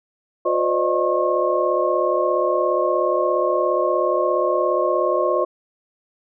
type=tone cluster; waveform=sine; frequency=358.5 / 512 / 587 / 624 / 1083 Hz; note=F4 / C5 / D5 / D#5 / C#6; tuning=+45 / -38 / -1 / +5 / -41 cents; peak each=-23 dBFS; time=0.45-5.45 s; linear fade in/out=10 ms; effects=none